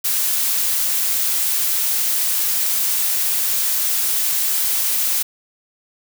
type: noise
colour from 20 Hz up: blue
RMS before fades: -19 dBFS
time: 0.04-5.23 s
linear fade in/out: 10 ms
effects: none